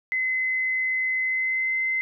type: tone with pitch glide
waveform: sine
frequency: 2042 to 2063 Hz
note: C7 to C7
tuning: -43 to -25 cents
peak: -22 dBFS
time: 0.12-2.01 s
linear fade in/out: 0 ms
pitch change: +18 cents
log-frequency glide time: 1.21-1.77 s
effects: none